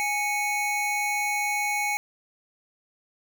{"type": "tone pair together", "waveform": "square", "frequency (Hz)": [830.6, 2217], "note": ["G#5", "C#7"], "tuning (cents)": [0, 0], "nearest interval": "octave + perfect fourth", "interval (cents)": 1700, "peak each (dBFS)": [-29, -27], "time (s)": [0, 1.97], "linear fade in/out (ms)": 0, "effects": []}